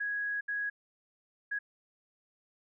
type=tone bursts at uneven times; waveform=sine; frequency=1661.2 Hz; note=G#6; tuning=in tune; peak=-31 dBFS; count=3; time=0-0.41 / 0.48-0.7 / 1.51-1.59 s; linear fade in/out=10 ms; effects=none